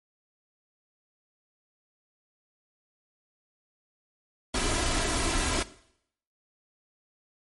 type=noise with comb filter; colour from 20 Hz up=pink; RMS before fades=-27 dBFS; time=4.54-5.63 s; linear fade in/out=5 ms; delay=3 ms; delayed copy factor=+0.6; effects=noise-tail reverb RT60 0.7 s tail -17 dB re dry + MP3 48 kbps